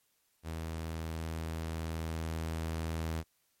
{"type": "tone with level ramp", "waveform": "sawtooth", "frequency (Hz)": 81, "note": "E2", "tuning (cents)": -30, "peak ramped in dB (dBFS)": [-33, -29], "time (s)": [0.43, 3.24], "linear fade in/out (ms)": 50, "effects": ["white hiss -74 dBFS RMS until 3.6 s", "MP3 64 kbps"]}